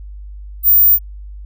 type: tone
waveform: sine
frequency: 14750 Hz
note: A#9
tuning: 20 cents flat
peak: -6 dBFS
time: 0.63-0.99 s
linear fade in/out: 50 ms
effects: added 50 Hz sine -29 dBFS peak until 1.45 s